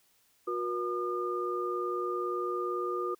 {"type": "tone cluster", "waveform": "sine", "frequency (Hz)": [361.7, 479.5, 1212], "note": ["F#4", "A#4", "D#6"], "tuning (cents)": [-39, 49, -46], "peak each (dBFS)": [-33, -37, -34], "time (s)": [0.47, 3.15], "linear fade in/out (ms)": 10, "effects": ["white hiss -68 dBFS RMS until 3.19 s"]}